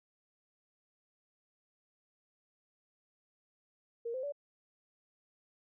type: tone with pitch steps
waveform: sine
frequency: 466.1 / 517.2 / 573.8 Hz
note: A#4 / C5 / D5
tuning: 0 / -20 / -40 cents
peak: -35 dBFS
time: 4.05-4.323 s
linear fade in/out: 10 ms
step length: 91 ms
effects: none